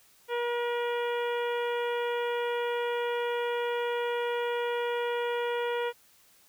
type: harmonic tone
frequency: 478.4 Hz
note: A#4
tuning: 45 cents sharp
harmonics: 1 / 2 / 3 / 4 / 5 / 6 / 7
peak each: -29 / -35 / -39 / -41 / -43 / -45 / -46 dBFS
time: 0.28-5.93 s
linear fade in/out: 50 ms
effects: white hiss -61 dBFS RMS until 6.48 s